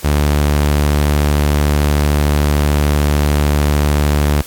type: tone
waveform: sawtooth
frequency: 73.42 Hz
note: D2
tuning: in tune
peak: -7 dBFS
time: 0.04-4.42 s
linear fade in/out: 10 ms
effects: white hiss -35 dBFS RMS until 4.46 s + AAC 64 kbps